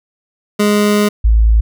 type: tone pair in turn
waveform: 25% pulse / sine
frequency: 207.7 / 55.01 Hz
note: G#3 / A1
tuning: 0 / 0 cents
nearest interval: octave + major seventh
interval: 2300 cents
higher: first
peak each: -6 / -6 dBFS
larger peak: neither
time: 0.59-1.09 / 1.24-1.61 s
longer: first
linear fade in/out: 10 ms
effects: none